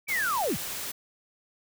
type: linear sweep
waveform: sine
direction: down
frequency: 2349 to 34 Hz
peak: -25 dBFS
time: 0.07-0.58 s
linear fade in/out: 50 ms
type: noise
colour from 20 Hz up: white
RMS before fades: -35 dBFS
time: 0.08-0.92 s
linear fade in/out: 10 ms
effects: none